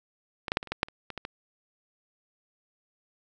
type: clicks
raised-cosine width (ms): 0.3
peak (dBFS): -16 / -9 / -6 / -21 / -28 / -13 / -6 / -29 / -21 / -19 / -19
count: 11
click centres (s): 0.482 / 0.519 / 0.571 / 0.629 / 0.673 / 0.72 / 0.831 / 0.885 / 1.103 / 1.177 / 1.251
effects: none